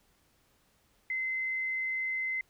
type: tone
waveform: sine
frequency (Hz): 2059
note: C7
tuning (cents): -28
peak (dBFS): -30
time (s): 1.1-2.41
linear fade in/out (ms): 2
effects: pink hiss -69 dBFS RMS until 2.49 s